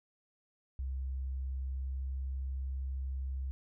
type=tone with pitch glide; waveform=sine; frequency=65.9 to 66.32 Hz; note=C2 to C2; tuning=+13 to +24 cents; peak=-34 dBFS; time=0.79-3.51 s; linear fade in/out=0 ms; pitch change=+11 cents; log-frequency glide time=1.62-2.14 s; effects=none